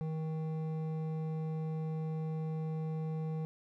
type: tone with hard clipping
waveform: sine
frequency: 158.2 Hz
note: D#3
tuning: 29 cents sharp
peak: -36 dBFS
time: 0.01-3.45 s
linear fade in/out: 0 ms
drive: 10 dB
effects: none